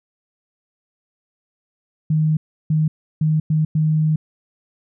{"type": "tone bursts at uneven times", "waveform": "sine", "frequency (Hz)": 155.56, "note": "D#3", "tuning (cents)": 0, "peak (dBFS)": -14, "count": 5, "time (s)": [[2.1, 2.37], [2.7, 2.88], [3.21, 3.4], [3.5, 3.65], [3.75, 4.16]], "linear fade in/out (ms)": 5, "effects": []}